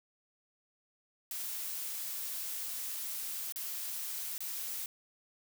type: noise with dropouts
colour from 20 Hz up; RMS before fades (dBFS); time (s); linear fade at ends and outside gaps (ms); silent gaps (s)
blue; -39; 1.31-4.86; 1; 3.523-3.559 / 4.38-4.405
effects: none